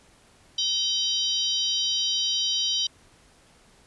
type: harmonic tone with a mistuned harmonic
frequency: 951 Hz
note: A#5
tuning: 34 cents sharp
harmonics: 3 / 4 / 5 / 6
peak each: -26 / -28 / -30 / -32 dBFS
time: 0.58-2.87 s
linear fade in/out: 5 ms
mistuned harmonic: 3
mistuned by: +140 cents
effects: pink hiss -57 dBFS RMS until 3.86 s + resampled to 24000 Hz